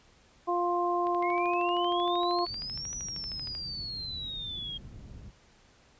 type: harmonic tone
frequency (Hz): 350.6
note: F4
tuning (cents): +7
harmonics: 1 / 2 / 3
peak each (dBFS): -30 / -30 / -30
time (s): 0.47-2.46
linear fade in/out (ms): 20
type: click train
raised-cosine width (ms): 0.3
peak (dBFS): -30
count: 33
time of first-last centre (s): 1.07-3.551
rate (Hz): 12.9
type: exponential two-way sweep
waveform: sine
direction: up then down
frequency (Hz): 2100 to 5920 to 3226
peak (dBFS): -35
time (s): 1.22-4.78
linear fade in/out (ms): 10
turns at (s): 2.94
type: low-pass noise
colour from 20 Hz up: white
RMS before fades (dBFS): -46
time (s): 2.46-5.32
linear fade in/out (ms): 50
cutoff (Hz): 120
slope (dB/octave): 12
effects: pink hiss -61 dBFS RMS until 5.99 s + resampled to 16000 Hz